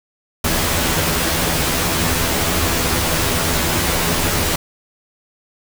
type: noise with comb filter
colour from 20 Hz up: pink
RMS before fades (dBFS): -18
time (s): 0.44-4.56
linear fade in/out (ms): 5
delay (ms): 12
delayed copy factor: +0.8
effects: none